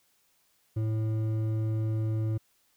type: tone with hard clipping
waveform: sine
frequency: 109.8 Hz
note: A2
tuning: 3 cents flat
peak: -28 dBFS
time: 0.76-2.38 s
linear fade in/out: 10 ms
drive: 8 dB
effects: white hiss -69 dBFS RMS until 2.76 s